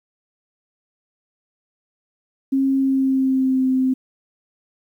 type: tone with pitch glide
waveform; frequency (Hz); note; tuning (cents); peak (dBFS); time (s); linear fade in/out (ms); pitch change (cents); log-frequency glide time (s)
sine; 269.5 to 259.9; C#4 to C4; -49 to -11; -15; 2.52-3.94; 10; -62; 2.76-3.68
effects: 9-bit